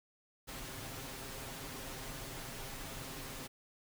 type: noise with comb filter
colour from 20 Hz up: pink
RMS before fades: -45 dBFS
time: 0.47-3.48 s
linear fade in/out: 20 ms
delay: 7.5 ms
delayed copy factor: +0.55
effects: none